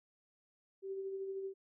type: tone with tremolo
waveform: sine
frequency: 387.3 Hz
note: G4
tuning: 21 cents flat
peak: -37 dBFS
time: 0.82-1.54 s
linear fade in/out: 50 ms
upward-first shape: sine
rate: 13 Hz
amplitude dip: 35%
effects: none